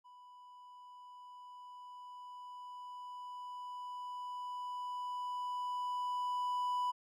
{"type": "tone with level ramp", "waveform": "triangle", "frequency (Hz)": 990, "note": "B5", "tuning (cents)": 4, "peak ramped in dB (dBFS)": [-53, -30], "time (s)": [0.04, 6.92], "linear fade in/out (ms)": 20, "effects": []}